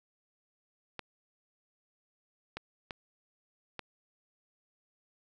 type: clicks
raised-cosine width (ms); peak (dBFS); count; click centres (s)
0.3; -22; 4; 0.993 / 2.57 / 2.908 / 3.793
effects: none